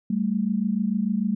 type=tone pair together; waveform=sine; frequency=195.06 / 221.8 Hz; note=G3 / A3; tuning=-8 / +14 cents; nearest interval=major second; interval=222 cents; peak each=-24 dBFS; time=0.1-1.35 s; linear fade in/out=5 ms; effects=none